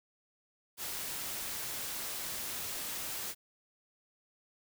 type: noise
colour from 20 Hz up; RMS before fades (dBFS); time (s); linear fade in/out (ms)
white; -39; 0.77-3.35; 50
effects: none